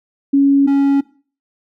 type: tone pair in turn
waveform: sine / triangle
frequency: 278.2 / 278.2 Hz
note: C#4 / C#4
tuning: +6 / +6 cents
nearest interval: unison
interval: 0 cents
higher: neither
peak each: -8 dBFS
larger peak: neither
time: 0.33-0.67 / 0.67-1.01 s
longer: neither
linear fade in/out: 10 ms
effects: noise-tail reverb RT60 0.4 s tail -19 dB re dry